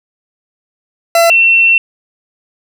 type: tone pair in turn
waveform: 40% pulse / sine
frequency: 674 / 2704 Hz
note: E5 / E7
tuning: +38 / +43 cents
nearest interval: 2 octaves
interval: 2405 cents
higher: second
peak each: -5 dBFS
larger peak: neither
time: 1.15-1.3 / 1.3-1.78 s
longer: second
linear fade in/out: 2 ms
effects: none